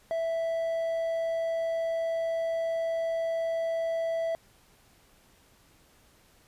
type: tone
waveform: triangle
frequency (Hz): 659.3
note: E5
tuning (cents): 0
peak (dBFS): -25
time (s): 0.11-4.35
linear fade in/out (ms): 0
effects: pink hiss -61 dBFS RMS until 6.47 s + resampled to 32000 Hz